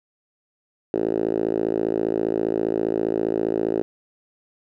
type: tone with band-pass filter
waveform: 5% pulse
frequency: 55 Hz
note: A1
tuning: in tune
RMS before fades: -23 dBFS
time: 0.94-3.82 s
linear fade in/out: 0 ms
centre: 380 Hz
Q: 3.3
effects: none